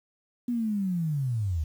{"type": "linear sweep", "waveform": "sine", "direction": "down", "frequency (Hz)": [246.7, 72.8], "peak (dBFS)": -25, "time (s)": [0.48, 1.64], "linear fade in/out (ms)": 5, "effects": ["9-bit"]}